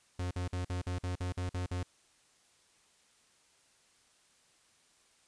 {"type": "tone bursts", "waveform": "45% pulse", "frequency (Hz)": 90, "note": "F#2", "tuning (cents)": -47, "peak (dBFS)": -33, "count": 10, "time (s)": [0.19, 1.831], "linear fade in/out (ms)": 5, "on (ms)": 120, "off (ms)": 49, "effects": ["white hiss -67 dBFS RMS until 5.27 s", "resampled to 22050 Hz"]}